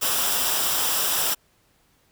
white noise with comb filter, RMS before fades -23 dBFS, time 0.01-1.35 s, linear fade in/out 20 ms, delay 0.46 ms, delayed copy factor -0.55, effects pink hiss -63 dBFS RMS until 2.11 s

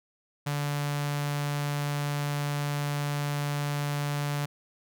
sawtooth tone with notch filter, 145.1 Hz, D3, 21 cents flat, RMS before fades -30 dBFS, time 0.46-4.46 s, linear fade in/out 10 ms, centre 350 Hz, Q 1.1, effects none

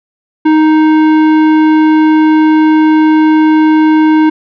triangle tone with tanh clipping, 311.6 Hz, D#4, 3 cents sharp, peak -6 dBFS, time 0.45-4.3 s, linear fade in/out 10 ms, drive 18 dB, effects none

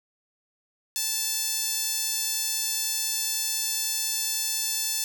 sawtooth tone with high-pass filter, 878 Hz, A5, 4 cents flat, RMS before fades -28 dBFS, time 0.96-5.04 s, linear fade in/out 0 ms, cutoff 5600 Hz, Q 1.1, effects none

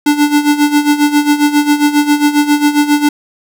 square tone with tremolo, 293.7 Hz, D4, in tune, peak -6 dBFS, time 0.06-3.09 s, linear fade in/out 5 ms, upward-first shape sine, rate 7.4 Hz, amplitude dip 75%, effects none

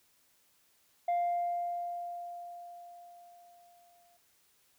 sine tone with exponential decay, 698.5 Hz, F5, in tune, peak -24 dBFS, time 1.08-4.17 s, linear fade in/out 5 ms, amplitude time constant 670 ms, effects tanh soft clip ceiling -26 dBFS + white hiss -69 dBFS RMS until 4.78 s

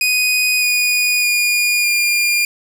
sawtooth tone with pitch steps, 2489 / 2462 / 2435 / 2408 Hz, D#7 / D#7 / D#7 / D7, 0 / -19 / -38 / +43 cents, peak -10 dBFS, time 0.01-2.45 s, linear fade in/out 2 ms, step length 610 ms, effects none

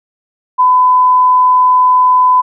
sine tone, 1006 Hz, B5, 32 cents sharp, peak -5 dBFS, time 0.58-2.42 s, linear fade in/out 20 ms, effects none

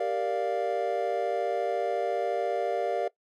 triangle chord, G minor seventh, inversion none, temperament equal, 392 / 466.2 / 587.3 / 698.5 Hz, G4 / Bb4 / D5 / F5, 0 / 0 / 0 / 0 cents, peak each -32 / -29 / -29 / -29 dBFS, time 0-3.08 s, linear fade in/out 5 ms, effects noise-tail reverb RT60 0.1 s tail -19 dB re dry

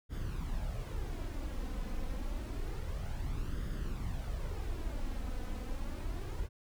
brown noise with flanger, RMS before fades -37 dBFS, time 0.09-6.49 s, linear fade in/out 50 ms, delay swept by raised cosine 0.59 to 3.99 ms, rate 0.28 Hz, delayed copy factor +0.55, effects none

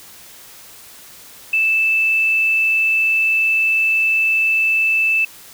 sine tone, 2637 Hz, E7, in tune, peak -13 dBFS, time 1.53-5.25 s, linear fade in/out 5 ms, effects white hiss -41 dBFS RMS until 5.53 s

